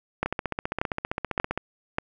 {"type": "two click trains", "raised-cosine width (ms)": 0.5, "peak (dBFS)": [-12, -9], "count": [21, 4], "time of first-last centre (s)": [[0.26, 1.576], [0.23, 1.984]], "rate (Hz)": [15.2, 1.71], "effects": []}